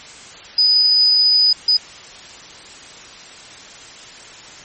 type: tone bursts at uneven times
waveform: sine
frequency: 4978 Hz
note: D#8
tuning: in tune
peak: -10 dBFS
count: 2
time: 0.58-1.53 / 1.68-1.77 s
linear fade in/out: 5 ms
effects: white hiss -38 dBFS RMS until 4.64 s + MP3 32 kbps

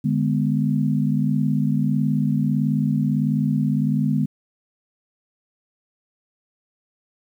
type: chord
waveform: sine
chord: G# diminished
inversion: second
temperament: just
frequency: 149.51 / 207.7 / 249.2 Hz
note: D3 / G#3 / B3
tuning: +31 / 0 / +16 cents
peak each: -21 / -22 / -23 dBFS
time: 0.04-4.26 s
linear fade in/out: 10 ms
effects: 9-bit

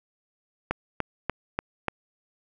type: click train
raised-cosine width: 0.5 ms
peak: -10 dBFS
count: 5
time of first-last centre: 0.71-1.883 s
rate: 3.41 Hz
effects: none

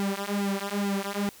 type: tone with flanger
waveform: sawtooth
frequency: 200 Hz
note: G3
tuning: 35 cents sharp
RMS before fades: -29 dBFS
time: 0-1.29 s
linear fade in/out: 0 ms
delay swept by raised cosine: 1.7 to 5.5 ms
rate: 2.3 Hz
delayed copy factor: -1
effects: white hiss -51 dBFS RMS until 1.4 s

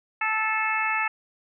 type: harmonic tone with a mistuned harmonic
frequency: 437.8 Hz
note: A4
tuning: 9 cents flat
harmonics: 2 / 3 / 4 / 5 / 6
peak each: -29 / -29 / -29 / -29 / -29 dBFS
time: 0.21-1.08 s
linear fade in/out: 5 ms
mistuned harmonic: 5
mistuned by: -15 cents
effects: none

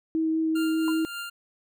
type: tone with vibrato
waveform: sine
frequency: 320 Hz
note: D#4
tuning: 49 cents sharp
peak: -22 dBFS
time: 0.15-1.05 s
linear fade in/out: 0 ms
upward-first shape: sine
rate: 5 Hz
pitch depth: 9 cents each way
type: tone with tremolo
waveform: 25% pulse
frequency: 1396.9 Hz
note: F6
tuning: in tune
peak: -28 dBFS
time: 0.55-1.3 s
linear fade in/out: 10 ms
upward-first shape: triangle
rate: 3.5 Hz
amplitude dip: 55%
type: tone with exponential decay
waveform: sine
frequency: 1010 Hz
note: B5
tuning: 39 cents sharp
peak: -28 dBFS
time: 0.88-0.95 s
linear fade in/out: 0 ms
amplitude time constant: 15 ms
effects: none

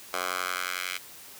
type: tone with high-pass filter sweep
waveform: 10% pulse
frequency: 91 Hz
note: F#2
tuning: 28 cents flat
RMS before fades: -32 dBFS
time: 0.13-0.98 s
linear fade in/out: 10 ms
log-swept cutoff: 850 to 2200 Hz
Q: 1.6
effects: white hiss -47 dBFS RMS until 1.39 s + high-pass 60 Hz 12 dB/octave

